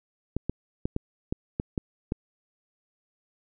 clicks, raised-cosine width 3 ms, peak -14 dBFS, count 8, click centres 0.366 / 0.496 / 0.855 / 0.964 / 1.325 / 1.599 / 1.778 / 2.121 s, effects none

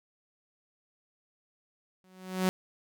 sawtooth tone with exponential growth, 185.9 Hz, F#3, 8 cents sharp, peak -18 dBFS, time 2.04-2.49 s, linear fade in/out 0 ms, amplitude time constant 97 ms, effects none

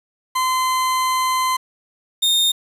40% pulse tone pair in turn, 1030 / 3662 Hz, C6 / A#7, -28 / -32 cents, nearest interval octave + minor seventh, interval 2196 cents, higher second, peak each -16 / -13 dBFS, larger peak second, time 0.35-1.57 / 2.22-2.52 s, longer first, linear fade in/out 10 ms, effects resampled to 32000 Hz + 7-bit

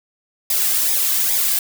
blue noise with flanger, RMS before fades -18 dBFS, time 0.5-1.59 s, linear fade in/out 2 ms, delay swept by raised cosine 0.68 to 2.18 ms, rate 2.4 Hz, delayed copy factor -0.75, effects none

